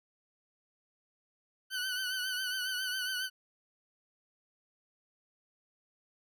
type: tone with vibrato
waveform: 20% pulse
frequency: 1505 Hz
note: F#6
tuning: 29 cents sharp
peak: -28 dBFS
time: 1.7-3.3 s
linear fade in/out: 50 ms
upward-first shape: triangle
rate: 7.3 Hz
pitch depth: 58 cents each way
effects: none